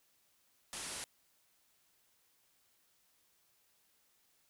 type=low-pass noise; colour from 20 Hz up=white; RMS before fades=-44 dBFS; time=0.73-1.04 s; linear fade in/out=0 ms; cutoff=11000 Hz; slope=96 dB/octave; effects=white hiss -73 dBFS RMS until 4.49 s